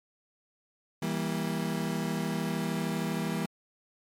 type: chord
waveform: 35% pulse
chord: E diminished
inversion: none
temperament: just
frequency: 164.81 / 197.78 / 237.3 Hz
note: E3 / G3 / Bb3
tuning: 0 / +16 / +31 cents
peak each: -31 / -32 / -33 dBFS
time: 1.02-3.46 s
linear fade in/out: 5 ms
effects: MP3 64 kbps